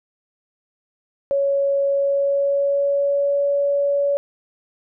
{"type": "tone with pitch glide", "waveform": "sine", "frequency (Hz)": [557, 566.1], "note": ["C#5", "C#5"], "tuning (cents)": [8, 36], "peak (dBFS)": -16, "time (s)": [1.31, 4.17], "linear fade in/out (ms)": 0, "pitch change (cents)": 28, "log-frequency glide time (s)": [1.87, 3.44], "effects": []}